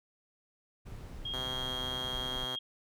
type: noise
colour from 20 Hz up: brown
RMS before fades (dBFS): -44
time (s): 0.85-2.46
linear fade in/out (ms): 20
type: tone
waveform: sine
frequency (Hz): 3248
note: G#7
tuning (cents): -39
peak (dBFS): -35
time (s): 1.25-2.59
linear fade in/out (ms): 5
type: tone with pitch glide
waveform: 5% pulse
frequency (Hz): 128.7 to 127.74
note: C3 to C3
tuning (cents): -28 to -41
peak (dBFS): -28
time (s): 1.33-2.56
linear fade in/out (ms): 10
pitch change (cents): -13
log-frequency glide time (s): 1.49-1.74
effects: none